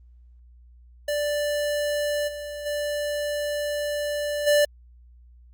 square tone with level steps, 587.3 Hz, D5, in tune, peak -24 / -33 / -26 / -17 dBFS, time 1.08-4.65 s, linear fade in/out 5 ms, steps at 2.27 / 2.65 / 4.46 s, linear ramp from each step 20 ms, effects added 60 Hz sine -48 dBFS peak until 5.53 s + Opus 32 kbps

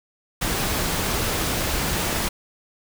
pink noise, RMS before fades -24 dBFS, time 0.41-2.29 s, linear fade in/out 10 ms, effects none

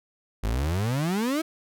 35% pulse exponential sweep, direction up, 49 to 330.9 Hz, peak -22 dBFS, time 0.43-1.42 s, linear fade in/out 10 ms, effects none

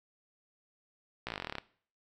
slowing click train, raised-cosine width 0.3 ms, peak -20 dBFS, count 15, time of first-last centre 1.27-1.584 s, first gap 16 ms, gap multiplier 1.05, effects noise-tail reverb RT60 0.5 s tail -19 dB re dry

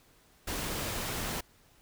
pink noise, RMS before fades -35 dBFS, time 0.47-1.41 s, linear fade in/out 10 ms, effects pink hiss -63 dBFS RMS until 1.81 s

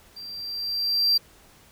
triangle tone with level ramp, 4715 Hz, D8, 6 cents sharp, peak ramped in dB -36 to -15 dBFS, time 0.16-1.18 s, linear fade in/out 10 ms, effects pink hiss -54 dBFS RMS until 1.71 s

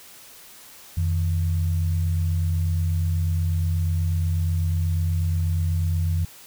sine tone pair together, 87.27 / 155.5 Hz, F2 / D#3, -1 / -1 cents, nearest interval minor seventh, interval 1000 cents, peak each -20 / -29 dBFS, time 0.97-6.25 s, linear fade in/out 5 ms, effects white hiss -46 dBFS RMS until 6.46 s

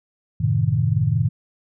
sine chord, F# diminished seventh, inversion none, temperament equal, 92.5 / 110 / 130.81 / 155.56 Hz, F#2 / A2 / C3 / Eb3, 0 / 0 / 0 / 0 cents, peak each -26 / -20 / -22 / -22 dBFS, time 0.4-1.29 s, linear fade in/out 10 ms, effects none

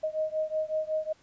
sine beating tone pair, 622.3 / 627.7 Hz, D#5 / D#5, 0 / +15 cents, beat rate 5.4 Hz, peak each -30 / -31 dBFS, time 0.03-1.13 s, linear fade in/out 10 ms, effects pink hiss -62 dBFS RMS until 1.22 s + resampled to 16000 Hz

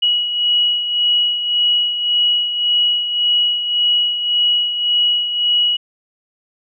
sine beating tone pair, 2915 / 2916.8 Hz, F#7 / F#7, -26 / -25 cents, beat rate 1.8 Hz, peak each -14 / -22 dBFS, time 0.02-5.77 s, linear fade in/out 10 ms, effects none

